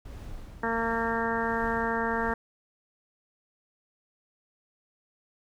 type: noise with tremolo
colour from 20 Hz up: brown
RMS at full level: -40 dBFS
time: 0.05-2.34 s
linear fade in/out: 5 ms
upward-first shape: triangle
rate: 1.4 Hz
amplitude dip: 50%
type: harmonic tone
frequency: 228.8 Hz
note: A#3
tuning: 32 cents flat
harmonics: 1 / 2 / 3 / 4 / 5 / 6 / 7 / 8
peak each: -33 / -32 / -36 / -32 / -37 / -37 / -34 / -36 dBFS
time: 0.63-2.34 s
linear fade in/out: 5 ms
effects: none